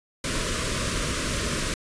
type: band-stop noise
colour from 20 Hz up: pink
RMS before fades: -27 dBFS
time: 0.24-1.74 s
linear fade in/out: 2 ms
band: 650 to 990 Hz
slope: 96 dB/octave
effects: resampled to 22050 Hz